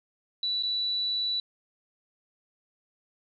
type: tone with dropouts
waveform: sine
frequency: 3951 Hz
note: B7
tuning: in tune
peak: -26 dBFS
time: 0.43-1.4 s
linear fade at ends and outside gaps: 2 ms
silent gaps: 0.626-0.633 s
effects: none